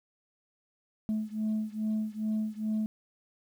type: beating tone pair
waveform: sine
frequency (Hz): 215.2 / 217.6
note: A3 / A3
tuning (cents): -38 / -19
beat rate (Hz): 2.4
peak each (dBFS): -30 / -31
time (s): 1.09-2.86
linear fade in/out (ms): 0
effects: tanh soft clip ceiling -25 dBFS + 10-bit